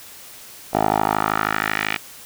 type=tone with band-pass filter sweep; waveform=10% pulse; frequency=52.8 Hz; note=G#1; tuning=29 cents sharp; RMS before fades=-21 dBFS; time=0.73-1.97 s; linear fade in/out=10 ms; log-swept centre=660 to 2400 Hz; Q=2.3; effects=white hiss -41 dBFS RMS until 2.25 s